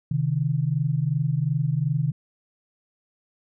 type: tone pair together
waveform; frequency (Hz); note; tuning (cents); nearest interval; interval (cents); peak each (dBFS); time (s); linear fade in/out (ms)
sine; 131.7 / 154.43; C3 / D#3; +12 / -13; minor third; 275; -24 / -23; 0.11-2.12; 5
effects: none